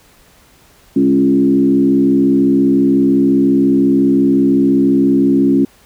sine tone with frequency modulation, 275.5 Hz, C#4, 11 cents flat, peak -8 dBFS, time 0.96-5.65 s, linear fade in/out 5 ms, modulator 65.7 Hz, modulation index 1, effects pink hiss -48 dBFS RMS until 5.85 s

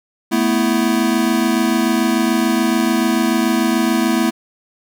square chord, A suspended second, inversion none, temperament equal, 220 / 246.9 / 329.6 Hz, A3 / B3 / E4, 0 / 0 / 0 cents, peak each -19 dBFS, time 0.31-4.31 s, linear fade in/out 20 ms, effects none

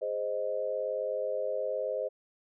sine chord, Ab major, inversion none, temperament equal, 415.3 / 523.3 / 622.3 Hz, Ab4 / C5 / Eb5, 0 / 0 / 0 cents, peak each -38 / -32 / -34 dBFS, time 0.01-2.09 s, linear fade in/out 20 ms, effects none

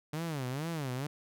sawtooth tone with vibrato, 145.2 Hz, D3, 19 cents flat, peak -30 dBFS, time 0.13-1.07 s, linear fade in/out 5 ms, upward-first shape sine, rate 2.2 Hz, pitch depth 260 cents each way, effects none

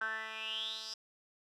10% pulse tone with band-pass filter sweep, 220 Hz, A3, in tune, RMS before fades -40 dBFS, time 0.01-0.94 s, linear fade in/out 5 ms, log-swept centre 1500 to 5100 Hz, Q 9.6, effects none

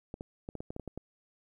clicks, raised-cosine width 2 ms, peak -26 dBFS, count 10, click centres 0.141 / 0.209 / 0.489 / 0.553 / 0.605 / 0.705 / 0.764 / 0.797 / 0.877 / 0.976 s, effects 11-bit

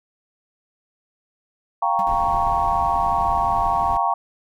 sine chord, G half-diminished seventh, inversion third, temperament equal, 698.5 / 784 / 932.3 / 1108.7 Hz, F5 / G5 / Bb5 / Db6, 0 / 0 / 0 / 0 cents, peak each -24 / -23 / -22 / -23 dBFS, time 1.82-4.14 s, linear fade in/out 5 ms
square tone with exponential decay, 193.1 Hz, G3, 26 cents flat, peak -29 dBFS, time 1.99-2.12 s, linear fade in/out 0 ms, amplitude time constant 27 ms
brown noise, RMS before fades -31 dBFS, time 2.07-3.97 s, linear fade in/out 0 ms
effects none

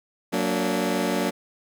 20% pulse chord, Gb augmented, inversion none, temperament just, 185 / 231.2 / 289.1 Hz, Gb3 / Bb3 / D4, 0 / -14 / -27 cents, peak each -22 dBFS, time 0.32-1.31 s, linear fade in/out 20 ms, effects none

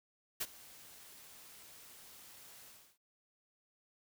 white noise with ADSR envelope, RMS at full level -35 dBFS, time 0.4-2.98 s, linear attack 14 ms, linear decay 42 ms, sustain -21 dB, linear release 310 ms, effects none

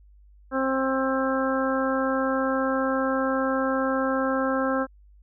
harmonic tone, 265.1 Hz, C4, 23 cents sharp, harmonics 1 / 2 / 3 / 4 / 5 / 6, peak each -26 / -26 / -34 / -32 / -30 / -33 dBFS, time 0.51-4.87 s, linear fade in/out 50 ms, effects added 50 Hz sine -50 dBFS peak until 5.22 s

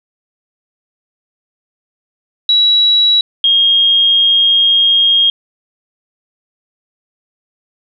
sine tone pair in turn, 3900 / 3245 Hz, B7 / G#7, -23 / -41 cents, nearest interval minor third, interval 318 cents, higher first, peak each -7 dBFS, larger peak neither, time 2.49-3.21 / 3.44-5.3 s, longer second, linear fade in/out 2 ms, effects none

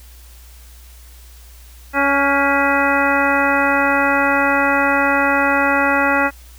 harmonic tone with a mistuned harmonic, 279.9 Hz, C#4, 17 cents sharp, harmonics 1 / 2 / 3 / 4 / 5 / 6 / 7 / 9, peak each -21 / -21 / -20 / -23 / -19 / -24 / -21 / -24 dBFS, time 1.93-6.31 s, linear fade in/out 50 ms, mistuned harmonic 6, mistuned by -41 cents, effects added 60 Hz sine -39 dBFS peak until 6.58 s + white hiss -47 dBFS RMS until 6.58 s

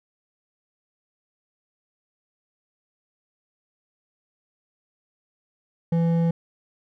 sine tone with hard clipping, 167.3 Hz, E3, 26 cents sharp, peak -20 dBFS, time 5.92-6.31 s, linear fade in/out 5 ms, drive 8 dB, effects none

